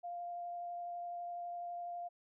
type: tone with vibrato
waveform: sine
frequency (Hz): 698.5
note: F5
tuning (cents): 0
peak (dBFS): -40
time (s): 0.03-2.09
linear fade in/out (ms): 20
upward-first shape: triangle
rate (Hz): 12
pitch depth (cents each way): 10
effects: none